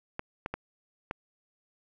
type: clicks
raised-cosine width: 0.5 ms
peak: -18 dBFS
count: 4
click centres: 0.194 / 0.461 / 0.54 / 1.111 s
effects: none